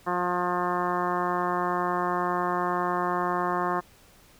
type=harmonic tone; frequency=178 Hz; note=F3; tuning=33 cents sharp; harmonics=1 / 2 / 3 / 4 / 5 / 6 / 7 / 8 / 9 / 10; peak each=-35 / -31 / -37 / -31 / -34 / -29 / -34 / -41 / -40 / -40 dBFS; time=0.06-3.81 s; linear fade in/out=20 ms; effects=pink hiss -56 dBFS RMS until 4.39 s